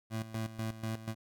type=tone with tremolo; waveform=25% pulse; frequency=111.4 Hz; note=A2; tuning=22 cents sharp; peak=-30 dBFS; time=0.1-1.15 s; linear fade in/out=50 ms; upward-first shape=square; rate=4.1 Hz; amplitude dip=75%; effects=none